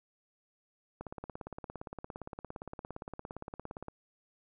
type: click train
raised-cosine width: 1 ms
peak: -27 dBFS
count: 51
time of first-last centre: 1.01-3.884 s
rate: 17.4 Hz
effects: none